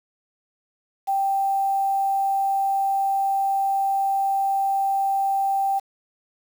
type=tone with quantisation; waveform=sine; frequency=784 Hz; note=G5; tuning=in tune; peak=-19 dBFS; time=1.07-5.8 s; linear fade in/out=20 ms; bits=7; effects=none